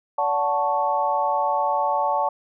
sine chord, D major seventh, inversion none, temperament equal with one note detuned, 575.2 / 740 / 880 / 1108.7 Hz, D5 / F#5 / A5 / C#6, -36 / 0 / 0 / 0 cents, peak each -26 / -26 / -22 / -27 dBFS, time 0.18-2.29 s, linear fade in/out 5 ms, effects none

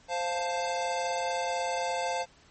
square chord, F major, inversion second, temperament equal, 523.3 / 698.5 / 880 Hz, C5 / F5 / A5, 0 / 0 / 0 cents, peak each -34 / -33 / -34 dBFS, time 0.08-2.26 s, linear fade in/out 50 ms, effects pink hiss -59 dBFS RMS until 2.5 s + MP3 32 kbps

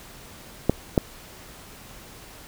clicks, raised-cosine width 2 ms, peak -3 dBFS, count 2, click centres 0.696 / 0.978 s, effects pink hiss -45 dBFS RMS until 2.47 s

